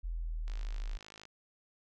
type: linear sweep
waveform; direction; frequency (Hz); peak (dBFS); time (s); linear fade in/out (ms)
sine; down; 42.7 to 34.7; -34; 0.03-0.98; 20
type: click train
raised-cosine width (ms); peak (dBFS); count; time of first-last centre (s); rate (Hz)
0.2; -33; 42; 0.48-1.254; 53
effects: none